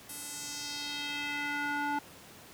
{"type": "tone with band-pass filter sweep", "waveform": "square", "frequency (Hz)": 289.9, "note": "D4", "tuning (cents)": -22, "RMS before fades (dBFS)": -36, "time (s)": [0.09, 1.99], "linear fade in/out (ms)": 5, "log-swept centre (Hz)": [11000, 1000], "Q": 1.9, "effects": ["pink hiss -52 dBFS RMS until 2.53 s", "high-pass 100 Hz 12 dB/octave"]}